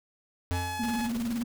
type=tone with exponential decay; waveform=square; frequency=88.5 Hz; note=F2; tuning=23 cents sharp; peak=-26 dBFS; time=0.51-1.16 s; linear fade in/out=0 ms; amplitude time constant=140 ms
type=tone; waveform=sawtooth; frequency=850 Hz; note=G#5; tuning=40 cents sharp; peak=-29 dBFS; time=0.51-1.1 s; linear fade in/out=50 ms
type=tone with vibrato; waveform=sine; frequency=233.1 Hz; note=A#3; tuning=in tune; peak=-28 dBFS; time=0.79-1.44 s; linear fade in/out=10 ms; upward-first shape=sine; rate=18 Hz; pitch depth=80 cents each way
type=noise with tremolo; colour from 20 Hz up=pink; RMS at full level=-40 dBFS; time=0.83-1.43 s; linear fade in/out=5 ms; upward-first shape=square; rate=19 Hz; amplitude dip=55%
effects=none